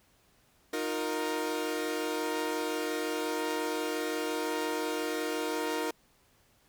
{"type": "chord", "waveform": "sawtooth", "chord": "Eb suspended second", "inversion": "none", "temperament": "equal with one note detuned", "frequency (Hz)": [311.1, 356.8, 466.2], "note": ["Eb4", "F4", "Bb4"], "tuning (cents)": [0, 37, 0], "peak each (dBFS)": [-31, -33, -30], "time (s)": [0.73, 5.91], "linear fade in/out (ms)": 5, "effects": ["pink hiss -66 dBFS RMS until 6.68 s"]}